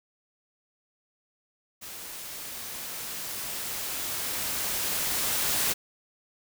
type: noise with level ramp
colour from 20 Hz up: white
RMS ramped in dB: -41 to -26 dBFS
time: 1.81-5.74 s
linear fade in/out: 20 ms
effects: none